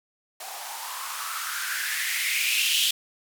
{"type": "noise with band-pass filter sweep", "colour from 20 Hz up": "violet", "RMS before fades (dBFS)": -28, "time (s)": [0.4, 2.91], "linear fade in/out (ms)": 5, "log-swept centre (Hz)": [700, 3200], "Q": 5.4, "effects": []}